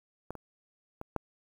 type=clicks; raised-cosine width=1 ms; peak=-23 / -29 / -25 / -16 dBFS; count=4; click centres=0.306 / 0.353 / 1.014 / 1.163 s; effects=9-bit